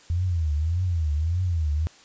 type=tone with vibrato; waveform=sine; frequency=82.41 Hz; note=E2; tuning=in tune; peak=-21 dBFS; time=0.1-1.87 s; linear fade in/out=0 ms; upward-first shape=triangle; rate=1.7 Hz; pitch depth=220 cents each way; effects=white hiss -52 dBFS RMS until 2.04 s + resampled to 16000 Hz